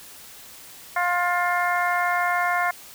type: harmonic tone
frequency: 353.4 Hz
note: F4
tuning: 21 cents sharp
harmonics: 2 / 3 / 4 / 5 / 6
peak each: -24 / -26 / -27 / -28 / -29 dBFS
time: 0.96-2.71 s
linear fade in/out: 5 ms
effects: white hiss -44 dBFS RMS until 2.94 s